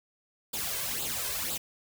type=noise with flanger; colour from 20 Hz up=white; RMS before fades=-33 dBFS; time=0.53-1.58 s; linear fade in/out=10 ms; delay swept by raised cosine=0.25 to 1.95 ms; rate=2 Hz; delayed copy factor=+0.7; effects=none